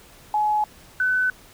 sine tone pair in turn, 846 / 1507.4 Hz, G#5 / F#6, +32 / +32 cents, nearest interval minor seventh, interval 1000 cents, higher second, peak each -18 dBFS, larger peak neither, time 0.34-0.64 / 1-1.3 s, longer neither, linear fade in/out 2 ms, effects pink hiss -49 dBFS RMS until 1.53 s

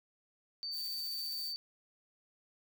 sine tone, 4576 Hz, D8, 46 cents flat, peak -37 dBFS, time 0.63-1.56 s, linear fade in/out 0 ms
violet noise with tremolo, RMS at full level -45 dBFS, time 0.71-1.54 s, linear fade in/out 50 ms, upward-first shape triangle, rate 15 Hz, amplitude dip 35%
effects none

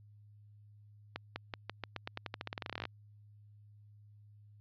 accelerating click train, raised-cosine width 0.3 ms, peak -22 dBFS, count 24, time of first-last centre 1.16-2.854 s, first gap 200 ms, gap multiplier 0.89, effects added 104 Hz sine -56 dBFS peak until 4.6 s + resampled to 11025 Hz

